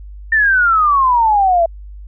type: exponential sweep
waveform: sine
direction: down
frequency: 1818 to 657 Hz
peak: -9 dBFS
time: 0.32-1.66 s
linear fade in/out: 5 ms
effects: added 50 Hz sine -30 dBFS peak until 2.07 s